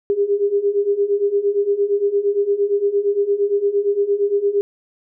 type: beating tone pair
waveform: sine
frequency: 399 / 407.7 Hz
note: G4 / G#4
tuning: +31 / -32 cents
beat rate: 8.7 Hz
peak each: -20 / -17 dBFS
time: 0.1-4.61 s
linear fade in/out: 0 ms
effects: none